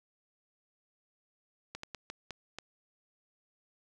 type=slowing click train; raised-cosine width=0.2 ms; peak=-23 dBFS; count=6; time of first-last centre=1.75-2.586 s; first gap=84 ms; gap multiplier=1.35; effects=none